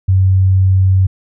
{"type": "tone", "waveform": "sine", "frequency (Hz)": 94.6, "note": "F#2", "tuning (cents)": 39, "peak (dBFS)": -7, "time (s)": [0.08, 1.07], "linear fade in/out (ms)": 10, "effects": []}